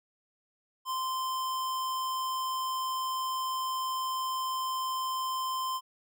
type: tone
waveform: square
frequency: 1039 Hz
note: C6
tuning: 12 cents flat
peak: -31 dBFS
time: 0.85-5.81 s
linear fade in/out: 50 ms
effects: none